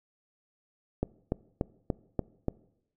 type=click train; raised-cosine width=2 ms; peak=-14 dBFS; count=6; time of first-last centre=1.03-2.483 s; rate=3.44 Hz; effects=noise-tail reverb RT60 0.8 s tail -22 dB re dry